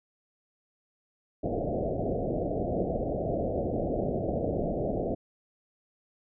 white low-pass noise, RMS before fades -30 dBFS, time 1.43-5.15 s, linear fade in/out 10 ms, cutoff 710 Hz, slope 96 dB/octave, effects none

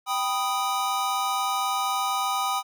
square chord, G augmented, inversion none, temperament equal, 784 / 987.8 / 1244.5 Hz, G5 / B5 / D#6, 0 / 0 / 0 cents, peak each -29 / -31 / -28 dBFS, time 0.06-2.63 s, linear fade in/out 50 ms, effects none

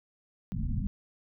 pink low-pass noise, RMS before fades -31 dBFS, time 0.52-0.87 s, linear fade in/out 0 ms, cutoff 250 Hz, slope 96 dB/octave, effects none

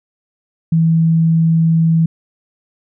sine tone, 163.4 Hz, E3, 15 cents flat, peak -9 dBFS, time 0.72-2.06 s, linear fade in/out 5 ms, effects none

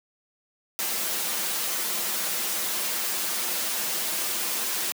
white noise with comb filter, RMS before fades -28 dBFS, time 0.79-4.92 s, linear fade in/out 0 ms, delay 7.1 ms, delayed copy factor -0.7, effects high-pass 200 Hz 12 dB/octave

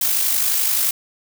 blue noise with amplitude modulation, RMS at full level -17 dBFS, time 0.01-0.91 s, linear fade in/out 5 ms, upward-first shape sine, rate 51.5 Hz, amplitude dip 40%, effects none

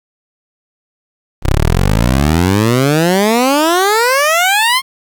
15% pulse exponential sweep, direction up, 30.87 to 1087 Hz, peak -3 dBFS, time 1.42-4.82 s, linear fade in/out 50 ms, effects 7-bit

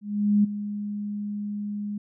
sine tone with ADSR envelope, 206.4 Hz, G#3, 10 cents flat, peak -15 dBFS, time 0.01-1.98 s, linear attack 430 ms, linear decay 12 ms, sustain -13 dB, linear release 5 ms, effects none

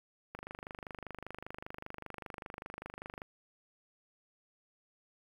click train, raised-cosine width 0.5 ms, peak -27 dBFS, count 73, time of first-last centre 0.35-3.219 s, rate 25.1 Hz, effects 9-bit

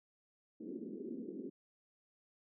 pink band-pass noise, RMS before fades -45 dBFS, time 0.6-1.5 s, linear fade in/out 10 ms, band 210 to 410 Hz, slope 48 dB/octave, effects none

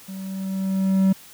triangle tone with level ramp, 191.5 Hz, G3, 40 cents flat, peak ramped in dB -30 to -11 dBFS, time 0.08-1.13 s, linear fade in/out 10 ms, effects white hiss -46 dBFS RMS until 1.33 s

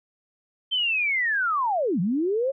sine linear two-way sweep, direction down then up, 3136 to 160 to 558 Hz, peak -21 dBFS, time 0.71-2.52 s, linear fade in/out 20 ms, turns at 2 s, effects none

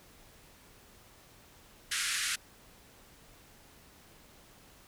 pink band-pass noise, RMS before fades -33 dBFS, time 1.91-2.36 s, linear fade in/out 10 ms, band 1400 to 11000 Hz, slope 48 dB/octave, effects pink hiss -58 dBFS RMS until 4.87 s

